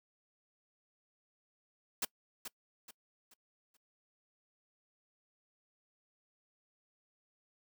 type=noise with echo; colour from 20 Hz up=white; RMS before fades=-34 dBFS; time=2.02-2.05 s; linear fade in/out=5 ms; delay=430 ms; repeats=4; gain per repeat=-9 dB; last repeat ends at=3.77 s; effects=noise-tail reverb RT60 0.1 s tail -24 dB re dry + high-pass 150 Hz 12 dB/octave